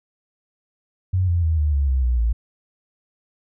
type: tone with pitch steps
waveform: sine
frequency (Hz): 92.5 / 86.31 / 80.53 / 75.13 / 70.1 / 65.41 / 61.03 / 56.94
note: F#2 / F2 / E2 / D2 / C#2 / C2 / B1 / A#1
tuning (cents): 0 / -20 / -40 / +40 / +20 / 0 / -20 / -40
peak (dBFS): -16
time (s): 1.13-2.33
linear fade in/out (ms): 10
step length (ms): 150
effects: none